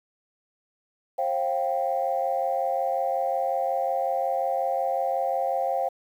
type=chord; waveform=sine; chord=C suspended fourth; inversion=none; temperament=equal with one note detuned; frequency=534.2 / 698.5 / 784 Hz; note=C5 / F5 / G5; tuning=+36 / 0 / 0 cents; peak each=-27 dBFS; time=1.18-5.89 s; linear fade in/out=10 ms; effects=tanh soft clip ceiling -14 dBFS + 9-bit